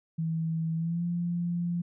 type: tone with pitch glide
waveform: sine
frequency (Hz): 162.4 to 173.05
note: E3 to F3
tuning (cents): -26 to -16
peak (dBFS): -27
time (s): 0.18-1.82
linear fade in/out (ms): 10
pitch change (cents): +110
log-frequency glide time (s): 0.76-1.04
effects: none